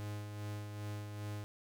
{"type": "tone with tremolo", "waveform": "45% pulse", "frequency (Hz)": 104.2, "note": "G#2", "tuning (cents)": 6, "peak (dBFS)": -39, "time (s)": [0, 1.44], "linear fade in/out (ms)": 0, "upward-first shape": "sine", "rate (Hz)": 2.5, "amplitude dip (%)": 40, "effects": []}